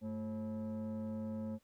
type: tone with frequency modulation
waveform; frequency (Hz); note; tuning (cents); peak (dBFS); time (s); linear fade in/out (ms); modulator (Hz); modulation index
sine; 220; A3; 0; -35; 0.01-1.59; 50; 319; 0.69
effects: tanh soft clip ceiling -37 dBFS + pink hiss -75 dBFS RMS until 1.63 s